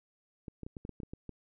clicks, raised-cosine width 3 ms, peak -29 dBFS, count 10, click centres 0.482 / 0.633 / 0.665 / 0.768 / 0.851 / 0.893 / 1.002 / 1.033 / 1.135 / 1.293 s, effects none

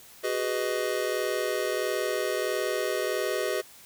square chord, G# minor seventh, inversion third, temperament just, 373.8 / 415.3 / 498.4 / 623 Hz, F#4 / G#4 / B4 / D#5, +18 / 0 / +16 / +2 cents, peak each -33 dBFS, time 0.23-3.62 s, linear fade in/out 20 ms, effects white hiss -51 dBFS RMS until 3.85 s

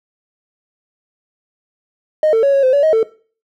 triangle tone with pitch steps, 618 / 448.8 / 557 / 551 / 516 / 569 / 630 / 446.2 Hz, D#5 / A4 / C#5 / C#5 / C5 / C#5 / D#5 / A4, -12 / +34 / +8 / -11 / -24 / +45 / +21 / +24 cents, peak -6 dBFS, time 2.23-3.03 s, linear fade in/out 2 ms, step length 100 ms, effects noise-tail reverb RT60 0.4 s tail -20 dB re dry + tanh soft clip ceiling -6 dBFS

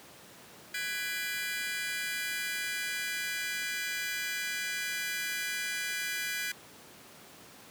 sawtooth chord, G# half-diminished seventh, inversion third, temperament just, 1495.1 / 1661.2 / 1993.5 / 2392 Hz, F#6 / G#6 / B6 / D7, +18 / 0 / +16 / +31 cents, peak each -36 / -34 / -35 / -35 dBFS, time 0.74-6.52 s, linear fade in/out 5 ms, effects pink hiss -52 dBFS RMS until 7.7 s + high-pass 150 Hz 12 dB/octave

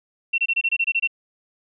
sine tone bursts, 2716 Hz, F7, 49 cents flat, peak -17 dBFS, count 10, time 0.33-1.075 s, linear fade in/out 10 ms, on 52 ms, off 25 ms, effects none

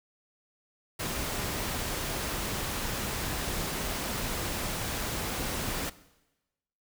pink noise, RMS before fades -33 dBFS, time 0.99-5.9 s, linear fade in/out 10 ms, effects noise-tail reverb RT60 1.0 s tail -18 dB re dry

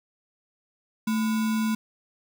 sine tone with sample-and-hold, 220 Hz, A3, in tune, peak -22 dBFS, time 1.07-1.75 s, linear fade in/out 5 ms, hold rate 1225 Hz, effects none

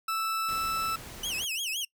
40% pulse tone, 1318.5 Hz, E6, in tune, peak -27 dBFS, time 0.08-0.96 s, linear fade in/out 5 ms
pink noise, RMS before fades -44 dBFS, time 0.48-1.45 s, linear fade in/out 10 ms
sawtooth tone with vibrato, 2900 Hz, F#7, 35 cents flat, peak -27 dBFS, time 1.23-1.85 s, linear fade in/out 5 ms, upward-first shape sine, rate 5.8 Hz, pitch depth 230 cents each way
effects noise-tail reverb RT60 0.1 s tail -24 dB re dry

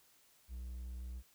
triangle tone, 61.6 Hz, B1, 4 cents flat, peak -40 dBFS, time 0.48-1.23 s, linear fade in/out 50 ms, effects white hiss -68 dBFS RMS until 1.34 s

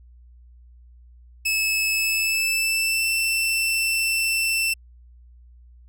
sawtooth tone with pitch glide, 2600 to 2676 Hz, E7 to E7, -24 to +25 cents, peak -17 dBFS, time 1.45-4.74 s, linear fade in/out 10 ms, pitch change +49 cents, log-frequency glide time 1.92-3.12 s, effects added 60 Hz sine -46 dBFS peak until 5.88 s

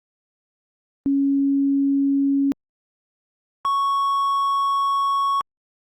sine / triangle tone pair in turn, 277.2 / 1108.8 Hz, C#4 / C#6, 0 / 0 cents, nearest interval 2 octaves, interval 2400 cents, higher second, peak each -16 dBFS, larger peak neither, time 1.06-2.52 / 3.65-5.41 s, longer second, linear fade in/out 0 ms, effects Opus 32 kbps

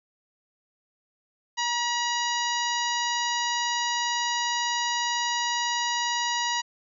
harmonic tone with a mistuned harmonic, 962 Hz, B5, 46 cents flat, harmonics 1 / 2 / 3 / 4 / 5 / 6 / 7, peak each -28 / -31 / -33 / -34 / -35 / -36 / -36 dBFS, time 1.57-6.62 s, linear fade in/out 20 ms, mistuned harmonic 1, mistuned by -19 cents, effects none

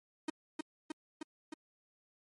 45% pulse tone with echo, 311.1 Hz, D#4, in tune, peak -33 dBFS, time 0.28-0.3 s, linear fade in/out 5 ms, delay 310 ms, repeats 4, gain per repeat -2 dB, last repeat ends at 1.54 s, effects MP3 48 kbps

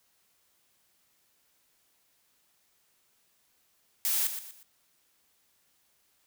blue noise with echo, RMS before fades -28 dBFS, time 4.05-4.27 s, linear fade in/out 0 ms, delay 120 ms, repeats 3, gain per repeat -9 dB, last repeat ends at 4.63 s, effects white hiss -70 dBFS RMS until 6.26 s

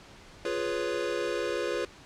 square chord, C# dominant seventh, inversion first, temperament equal, 349.2 / 415.3 / 493.9 / 554.4 Hz, E#4 / G#4 / B4 / C#5, 0 / 0 / 0 / 0 cents, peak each -35 / -35 / -34 / -36 dBFS, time 0.45-1.85 s, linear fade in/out 2 ms, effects pink hiss -51 dBFS RMS until 2.05 s + low-pass 6000 Hz 12 dB/octave

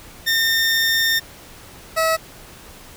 20% pulse tone pair in turn, 1817 / 646.1 Hz, A#6 / E5, -45 / -35 cents, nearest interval octave + tritone, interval 1790 cents, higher first, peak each -11 dBFS, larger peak neither, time 0.26-1.2 / 1.96-2.17 s, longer first, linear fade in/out 20 ms, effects pink hiss -42 dBFS RMS until 2.96 s

